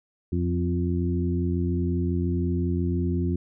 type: harmonic tone with a mistuned harmonic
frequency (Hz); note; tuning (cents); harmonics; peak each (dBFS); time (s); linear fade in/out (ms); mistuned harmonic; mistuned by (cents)
87.31; F2; 0; 1 / 2 / 3 / 4; -25 / -28 / -30 / -31; 0.32-3.36; 5; 2; +16
effects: none